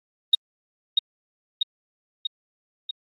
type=tone with echo; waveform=sine; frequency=3729 Hz; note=A#7; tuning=in tune; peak=-10 dBFS; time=0.33-0.35 s; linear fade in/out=5 ms; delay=640 ms; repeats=4; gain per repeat=-4 dB; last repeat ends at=2.91 s; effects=tanh soft clip ceiling -6 dBFS + Opus 24 kbps